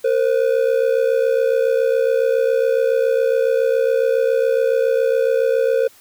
triangle ring-modulated tone, 493.9 Hz, B4, in tune, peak -9 dBFS, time 0.04-5.88 s, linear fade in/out 10 ms, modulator 33.6 Hz, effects white hiss -49 dBFS RMS until 6 s

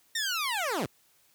15% pulse linear sweep, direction down, 1864.7 to 108.2 Hz, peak -22 dBFS, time 0.15-0.86 s, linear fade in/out 5 ms, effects white hiss -65 dBFS RMS until 1.34 s + high-pass 60 Hz 12 dB/octave

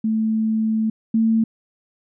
sine tone pair in turn, 220 / 224 Hz, A3 / A3, 0 / +31 cents, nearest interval unison, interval 31 cents, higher second, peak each -17 / -14 dBFS, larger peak second, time 0.04-0.9 / 1.14-1.44 s, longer first, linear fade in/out 5 ms, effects none

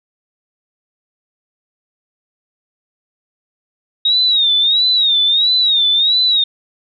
sine tone with vibrato, 3749 Hz, A#7, 9 cents sharp, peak -10 dBFS, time 4.05-6.44 s, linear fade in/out 5 ms, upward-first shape sine, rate 1.5 Hz, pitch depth 120 cents each way, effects none

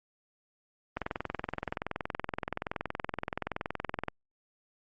click train, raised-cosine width 0.5 ms, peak -17 dBFS, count 67, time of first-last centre 0.97-4.083 s, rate 21.2 Hz, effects Opus 32 kbps

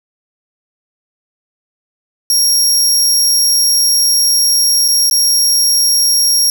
25% pulse tone with dropouts, 5588 Hz, F8, in tune, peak -4 dBFS, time 2.3-6.5 s, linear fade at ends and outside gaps 1 ms, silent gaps 4.88-4.885 / 5.098-5.111 s, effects none

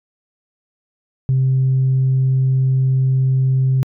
sine tone, 131.6 Hz, C3, 10 cents sharp, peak -11 dBFS, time 1.29-3.83 s, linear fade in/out 0 ms, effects tanh soft clip ceiling -9 dBFS

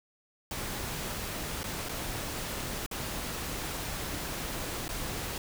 pink noise with dropouts, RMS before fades -36 dBFS, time 0.51-5.38 s, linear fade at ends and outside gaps 2 ms, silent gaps 1.633-1.64 / 1.888-1.892 / 2.863-2.912 / 4.881-4.89 s, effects none

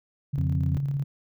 sine tone with tremolo, 140 Hz, C#3, 18 cents sharp, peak -23 dBFS, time 0.33-1.04 s, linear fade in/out 10 ms, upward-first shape square, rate 18 Hz, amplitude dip 35%
harmonic tone, 87.31 Hz, F2, in tune, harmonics 1 / 2 / 3, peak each -26 / -32 / -36 dBFS, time 0.38-0.77 s, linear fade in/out 0 ms
effects none

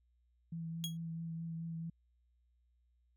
sine tone with vibrato, 164.81 Hz, E3, in tune, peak -39 dBFS, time 0.52-1.9 s, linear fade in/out 5 ms, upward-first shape triangle, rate 4.6 Hz, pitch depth 19 cents each way
sawtooth tone with exponential decay, 3300 Hz, G#7, 12 cents flat, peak -31 dBFS, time 0.84-0.97 s, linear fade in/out 0 ms, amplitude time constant 28 ms
effects added 60 Hz sine -70 dBFS peak until 3.16 s

